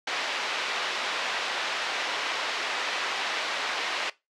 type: band-pass noise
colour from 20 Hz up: white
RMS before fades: -30 dBFS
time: 0.07-4.1 s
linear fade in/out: 5 ms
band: 530 to 3200 Hz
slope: 12 dB/octave
effects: noise-tail reverb RT60 0.2 s tail -19 dB re dry + low-pass 6000 Hz 12 dB/octave